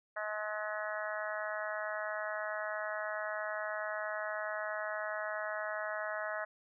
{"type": "harmonic tone", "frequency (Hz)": 212.3, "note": "G#3", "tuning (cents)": 38, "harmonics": [3, 4, 5, 6, 7, 8, 9], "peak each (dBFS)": [-39, -47, -46, -44, -43, -43, -46], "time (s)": [0.16, 6.45], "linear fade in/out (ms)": 10, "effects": []}